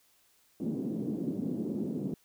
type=band-pass noise; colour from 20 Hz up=white; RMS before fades=-34 dBFS; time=0.6-2.14 s; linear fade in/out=2 ms; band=180 to 300 Hz; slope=24 dB/octave; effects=white hiss -67 dBFS RMS until 2.24 s